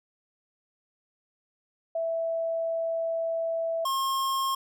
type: tone pair in turn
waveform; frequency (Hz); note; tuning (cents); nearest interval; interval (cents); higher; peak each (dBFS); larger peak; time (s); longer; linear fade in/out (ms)
sine / square; 659.3 / 1073.8; E5 / C6; 0 / +45; minor sixth; 845; second; -26; neither; 1.95-3.85 / 3.85-4.55; first; 5
effects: none